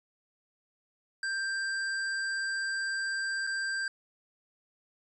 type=tone with dropouts; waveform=square; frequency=1579 Hz; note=G6; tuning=12 cents sharp; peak=-31 dBFS; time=1.23-3.88 s; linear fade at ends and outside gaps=2 ms; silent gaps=3.468-3.472 s; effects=resampled to 22050 Hz